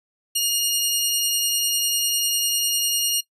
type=tone pair together; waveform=15% pulse; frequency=2848 / 4267 Hz; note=F7 / C8; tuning=+33 / +33 cents; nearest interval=perfect fifth; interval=700 cents; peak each=-14 / -19 dBFS; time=0.35-3.21 s; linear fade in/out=10 ms; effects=noise-tail reverb RT60 0.1 s tail -20 dB re dry + resampled to 32000 Hz